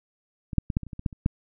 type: clicks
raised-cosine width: 5 ms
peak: -21 / -7 / -15 / -10 / -23 / -29 / -24 / -23 / -12 / -29 / -9 dBFS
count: 11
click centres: 0.532 / 0.583 / 0.702 / 0.769 / 0.833 / 0.867 / 0.932 / 0.994 / 1.062 / 1.128 / 1.261 s
effects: none